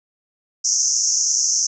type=band-pass noise; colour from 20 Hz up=pink; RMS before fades=-19 dBFS; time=0.64-1.67 s; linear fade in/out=10 ms; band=5500 to 6700 Hz; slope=96 dB/octave; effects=none

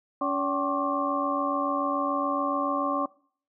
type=tone cluster; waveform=sine; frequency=281.6 / 571 / 767 / 1074 / 1161 Hz; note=C#4 / D5 / G5 / C6 / D6; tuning=+27 / -49 / -38 / +45 / -20 cents; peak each=-30 / -31 / -34 / -29 / -31 dBFS; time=0.21-3.06 s; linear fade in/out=5 ms; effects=noise-tail reverb RT60 0.5 s tail -22 dB re dry

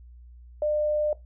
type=tone; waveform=sine; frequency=601 Hz; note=D5; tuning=40 cents sharp; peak=-22 dBFS; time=0.62-1.13 s; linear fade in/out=2 ms; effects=noise-tail reverb RT60 0.2 s tail -19 dB re dry + added 60 Hz sine -45 dBFS peak until 1.25 s

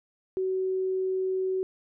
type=tone; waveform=sine; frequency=376.2 Hz; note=F#4; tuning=29 cents sharp; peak=-25 dBFS; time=0.37-1.63 s; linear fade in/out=0 ms; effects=none

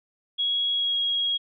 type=tone with pitch glide; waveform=sine; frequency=3323 to 3294 Hz; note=G#7 to G#7; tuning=0 to -15 cents; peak=-22 dBFS; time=0.38-1.38 s; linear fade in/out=20 ms; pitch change=-15 cents; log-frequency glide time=0.74-0.94 s; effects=none

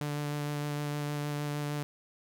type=tone with vibrato; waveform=sawtooth; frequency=146.83 Hz; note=D3; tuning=in tune; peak=-28 dBFS; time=0.01-1.83 s; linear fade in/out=0 ms; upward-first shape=sine; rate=6.5 Hz; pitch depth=12 cents each way; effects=none

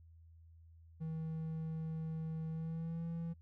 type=tone with pitch glide; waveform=triangle; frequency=160.1 to 166.71 Hz; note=D#3 to E3; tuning=+50 to +20 cents; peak=-36 dBFS; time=1-3.34 s; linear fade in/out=20 ms; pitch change=+70 cents; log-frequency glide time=2.49-3.05 s; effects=noise-tail reverb RT60 0.1 s tail -26 dB re dry + added 82 Hz sine -57 dBFS peak until 3.41 s

